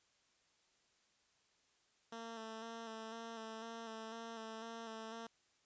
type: tone with vibrato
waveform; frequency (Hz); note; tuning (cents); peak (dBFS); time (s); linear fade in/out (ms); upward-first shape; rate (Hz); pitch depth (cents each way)
10% pulse; 225.5; A3; +43; -38; 2.12-5.27; 5; square; 2; 25
effects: white hiss -75 dBFS RMS until 5.65 s + resampled to 16000 Hz